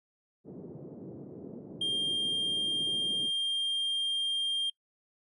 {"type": "band-pass noise", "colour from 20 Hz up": "white", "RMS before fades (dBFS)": -45, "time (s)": [0.44, 3.31], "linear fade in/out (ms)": 50, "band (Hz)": [120, 420], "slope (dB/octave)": 24}
{"type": "tone", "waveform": "triangle", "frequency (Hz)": 3200, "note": "G7", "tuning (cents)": 35, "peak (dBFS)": -26, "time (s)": [1.81, 4.7], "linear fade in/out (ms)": 5}
{"effects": ["noise-tail reverb RT60 0.1 s tail -24 dB re dry", "resampled to 24000 Hz"]}